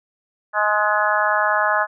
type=harmonic tone with a mistuned harmonic; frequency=210 Hz; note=G#3; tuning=19 cents sharp; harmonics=3 / 4 / 5 / 6 / 7 / 8; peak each=-23 / -23 / -23 / -23 / -23 / -23 dBFS; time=0.53-1.87 s; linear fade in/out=50 ms; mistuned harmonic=8; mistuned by=+16 cents; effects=none